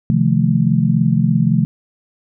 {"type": "chord", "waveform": "sine", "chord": "F dominant seventh", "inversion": "second", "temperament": "just", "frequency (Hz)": [130.96, 157.15, 174.61, 218.3], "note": ["C3", "Eb3", "F3", "A3"], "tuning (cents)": [2, 18, 0, -13], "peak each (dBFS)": -17, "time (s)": [0.1, 1.65], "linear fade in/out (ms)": 0, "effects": []}